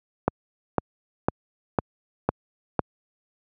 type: click train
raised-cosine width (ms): 1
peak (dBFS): -5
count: 6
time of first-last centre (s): 0.28-2.793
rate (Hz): 1.99
effects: high-pass 80 Hz 12 dB/octave